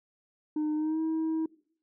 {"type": "tone with pitch glide", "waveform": "sine", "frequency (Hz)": [304.8, 320], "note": ["D#4", "D#4"], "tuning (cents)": [-36, 49], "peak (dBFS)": -24, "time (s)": [0.56, 1.46], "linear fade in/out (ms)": 5, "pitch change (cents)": 85, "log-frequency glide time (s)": [0.75, 1.01], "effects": ["noise-tail reverb RT60 0.6 s tail -23 dB re dry", "tanh soft clip ceiling -26 dBFS"]}